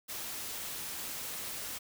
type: noise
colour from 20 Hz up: white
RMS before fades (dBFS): -40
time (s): 0.08-1.79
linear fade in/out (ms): 20
effects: none